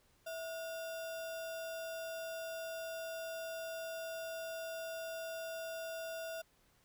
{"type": "tone with sample-and-hold", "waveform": "sine", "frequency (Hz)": 655, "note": "E5", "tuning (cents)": -11, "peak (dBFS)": -40, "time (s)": [0.26, 6.42], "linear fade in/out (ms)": 10, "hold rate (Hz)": 2100, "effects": ["pink hiss -71 dBFS RMS until 6.84 s"]}